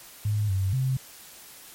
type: tone with pitch steps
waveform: sine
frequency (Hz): 104.9 / 95.5 / 131.4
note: G#2 / G2 / C3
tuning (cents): +18 / -45 / +8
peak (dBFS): -22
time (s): 0.25-0.97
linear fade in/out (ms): 5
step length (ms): 240
effects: white hiss -47 dBFS RMS until 1.74 s + MP3 64 kbps